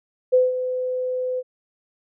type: tone with ADSR envelope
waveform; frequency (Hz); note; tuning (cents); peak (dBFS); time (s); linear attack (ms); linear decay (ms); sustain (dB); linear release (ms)
sine; 507; B4; +45; -11; 0.32-1.43; 20; 180; -11; 43
effects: none